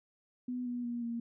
sine tone with pitch steps, 248.7 / 243.6 / 238.6 / 233.7 Hz, B3 / B3 / A#3 / A#3, +12 / -24 / +41 / +5 cents, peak -34 dBFS, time 0.48-1.2 s, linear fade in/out 5 ms, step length 180 ms, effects none

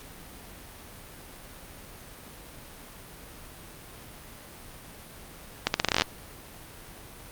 accelerating click train, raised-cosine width 0.2 ms, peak -4 dBFS, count 12, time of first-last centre 5.67-6.02 s, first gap 71 ms, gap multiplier 0.82, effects pink hiss -46 dBFS RMS until 7.31 s + Opus 48 kbps

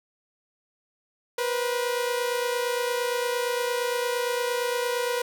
sawtooth tone pair together, 482.3 / 511 Hz, B4 / C5, -41 / -41 cents, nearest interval minor second, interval 100 cents, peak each -22 / -27 dBFS, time 1.38-5.22 s, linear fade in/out 5 ms, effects none

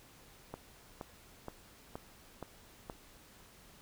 click train, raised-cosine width 1 ms, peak -27 dBFS, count 6, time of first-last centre 0.54-2.898 s, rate 2.12 Hz, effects pink hiss -59 dBFS RMS until 3.81 s

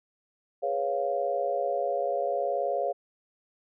sine chord, C# dominant seventh, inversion second, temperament equal, 415.3 / 493.9 / 554.4 / 698.5 Hz, G#4 / B4 / C#5 / E#5, 0 / 0 / 0 / 0 cents, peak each -34 / -34 / -29 / -30 dBFS, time 0.62-2.93 s, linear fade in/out 20 ms, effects none

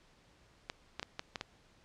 clicks, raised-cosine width 0.2 ms, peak -20 dBFS, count 6, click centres 0.699 / 0.996 / 1.029 / 1.194 / 1.358 / 1.411 s, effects pink hiss -65 dBFS RMS until 1.84 s + low-pass 6000 Hz 12 dB/octave

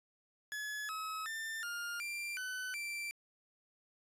40% pulse tone with pitch steps, 1702 / 1283 / 1790 / 1411 / 2369 / 1507 / 2347 Hz, G#6 / E6 / A6 / F6 / D7 / F#6 / D7, +42 / -47 / +29 / +17 / +14 / +31 / -2 cents, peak -38 dBFS, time 0.52-3.11 s, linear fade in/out 0 ms, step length 370 ms, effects resampled to 32000 Hz + 11-bit

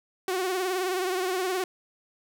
sawtooth tone with vibrato, 370 Hz, F#4, in tune, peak -22 dBFS, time 0.28-1.64 s, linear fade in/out 2 ms, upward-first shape triangle, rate 19 Hz, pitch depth 80 cents each way, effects none

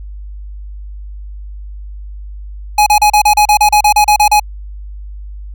square tone bursts, 838 Hz, G#5, 15 cents sharp, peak -6 dBFS, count 14, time 2.78-4.398 s, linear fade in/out 5 ms, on 84 ms, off 34 ms, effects added 50 Hz sine -25 dBFS peak until 5.54 s

